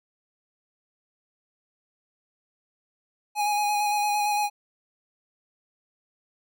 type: tone with vibrato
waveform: square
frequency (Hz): 830.6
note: G#5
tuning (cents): 0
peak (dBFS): -23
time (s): 3.35-4.5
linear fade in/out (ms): 50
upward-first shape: square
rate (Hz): 8.8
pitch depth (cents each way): 17
effects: none